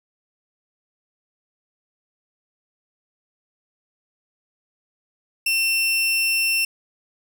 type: tone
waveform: sawtooth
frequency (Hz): 2700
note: E7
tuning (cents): +41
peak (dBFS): -15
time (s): 5.46-6.65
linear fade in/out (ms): 5
effects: none